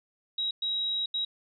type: tone bursts at uneven times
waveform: sine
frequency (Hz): 3835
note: A#7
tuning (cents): +48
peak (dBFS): -27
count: 3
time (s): 0.38-0.51 / 0.62-1.06 / 1.14-1.25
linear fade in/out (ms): 5
effects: none